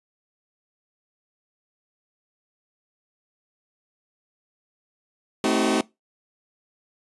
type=chord; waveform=sawtooth; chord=A diminished seventh; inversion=none; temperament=just; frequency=220 / 264 / 316.8 / 380.2 Hz; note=A3 / C4 / Eb4 / Gb4; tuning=0 / +16 / +31 / +47 cents; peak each=-21 dBFS; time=5.44-5.81 s; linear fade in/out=2 ms; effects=noise-tail reverb RT60 0.2 s tail -21 dB re dry + resampled to 24000 Hz